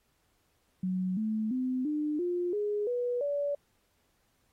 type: tone with pitch steps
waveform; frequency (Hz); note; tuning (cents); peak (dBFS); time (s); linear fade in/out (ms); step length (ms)
sine; 185 / 217.5 / 255.7 / 300.5 / 353.3 / 415.3 / 488.2 / 573.9; F#3 / A3 / C4 / D4 / F4 / G#4 / B4 / D5; 0 / -20 / -40 / +40 / +20 / 0 / -20 / -40; -28; 0.83-3.55; 5; 340
effects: pink hiss -73 dBFS RMS until 4.52 s + AAC 48 kbps